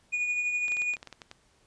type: tone with tremolo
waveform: triangle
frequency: 2454 Hz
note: D#7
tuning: 25 cents flat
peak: -23 dBFS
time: 0.12-0.96 s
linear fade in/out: 20 ms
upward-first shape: triangle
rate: 12 Hz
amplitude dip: 45%
type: clicks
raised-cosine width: 0.2 ms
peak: -25 dBFS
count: 11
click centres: 0.682 / 0.72 / 0.769 / 0.819 / 0.937 / 0.968 / 1.029 / 1.073 / 1.127 / 1.218 / 1.314 s
effects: pink hiss -65 dBFS RMS until 1.66 s + resampled to 22050 Hz